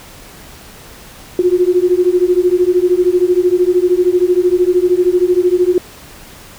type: beating tone pair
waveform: sine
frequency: 353.2 / 366.2 Hz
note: F4 / F#4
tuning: +20 / -18 cents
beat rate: 13 Hz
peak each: -12 dBFS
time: 1.39-5.78 s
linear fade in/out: 2 ms
effects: pink hiss -37 dBFS RMS until 6.58 s

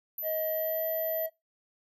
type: tone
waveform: sine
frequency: 12090 Hz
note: F#9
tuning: 36 cents sharp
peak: -33 dBFS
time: 0.18-1.26 s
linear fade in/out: 2 ms
type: tone with pitch glide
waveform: triangle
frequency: 633 to 643.3 Hz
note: D#5 to E5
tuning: +30 to -42 cents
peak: -28 dBFS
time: 0.22-1.3 s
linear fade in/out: 50 ms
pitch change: +28 cents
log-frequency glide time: 0.51-0.85 s
effects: noise-tail reverb RT60 0.2 s tail -22 dB re dry

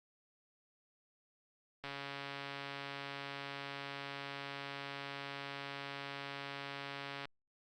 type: click train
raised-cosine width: 0.3 ms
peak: -27 dBFS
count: 759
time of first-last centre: 1.84-7.254 s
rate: 140 Hz
effects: Opus 48 kbps

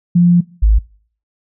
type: tone pair in turn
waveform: sine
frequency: 174.61 / 53.16 Hz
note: F3 / G#1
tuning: 0 / +41 cents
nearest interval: octave + major sixth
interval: 2059 cents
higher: first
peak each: -6 dBFS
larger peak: neither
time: 0.15-0.41 / 0.62-0.79 s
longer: first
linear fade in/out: 10 ms
effects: noise-tail reverb RT60 0.5 s tail -23 dB re dry

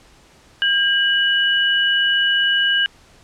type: tone pair together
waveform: sine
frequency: 1609 / 2944 Hz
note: G6 / F#7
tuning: +45 / -9 cents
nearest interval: minor seventh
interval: 1046 cents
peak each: -17 dBFS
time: 0.62-2.86 s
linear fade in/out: 0 ms
effects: pink hiss -50 dBFS RMS until 3.23 s + low-pass 8000 Hz 12 dB/octave

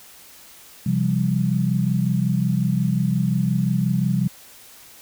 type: chord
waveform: sine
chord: C suspended fourth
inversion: none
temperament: equal with one note detuned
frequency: 130.81 / 170.43 / 196 Hz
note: C3 / F3 / G3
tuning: 0 / -42 / 0 cents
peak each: -22 dBFS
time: 0.86-4.28 s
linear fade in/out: 5 ms
effects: white hiss -46 dBFS RMS until 5.01 s

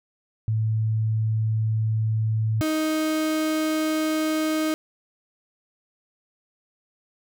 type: tone pair in turn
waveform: sine / 35% pulse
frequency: 110 / 312.5 Hz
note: A2 / D#4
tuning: 0 / +8 cents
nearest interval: octave + tritone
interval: 1808 cents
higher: second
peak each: -20 dBFS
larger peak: neither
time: 0.48-2.61 / 2.61-4.74 s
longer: neither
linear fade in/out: 0 ms
effects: none

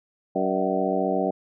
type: harmonic tone with a mistuned harmonic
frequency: 94.5 Hz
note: F#2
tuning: 37 cents sharp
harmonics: 2 / 3 / 4 / 5 / 6 / 7 / 8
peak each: -29 / -29 / -29 / -29 / -29 / -29 / -29 dBFS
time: 0.35-1.31 s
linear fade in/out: 10 ms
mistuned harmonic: 6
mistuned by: +78 cents
effects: none

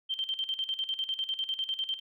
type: tone with tremolo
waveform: sine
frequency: 3136 Hz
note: G7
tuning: in tune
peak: -28 dBFS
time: 0.09-2 s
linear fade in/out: 20 ms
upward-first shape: square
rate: 10 Hz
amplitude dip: 75%
effects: none

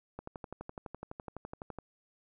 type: click train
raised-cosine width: 1 ms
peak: -27 dBFS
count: 20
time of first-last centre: 0.19-1.787 s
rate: 11.9 Hz
effects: none

